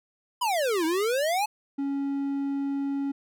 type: exponential two-way sweep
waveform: square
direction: down then up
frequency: 1028 to 311.1 to 872 Hz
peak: -24 dBFS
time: 0.41-1.46 s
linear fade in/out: 10 ms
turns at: 0.85 s
type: tone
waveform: triangle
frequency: 278.1 Hz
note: C#4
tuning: 6 cents sharp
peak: -24 dBFS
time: 1.78-3.12 s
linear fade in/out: 10 ms
effects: none